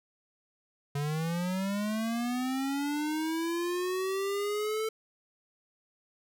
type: linear sweep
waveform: square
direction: up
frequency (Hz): 140.9 to 442.9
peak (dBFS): -30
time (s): 0.95-4.89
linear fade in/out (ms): 5
effects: none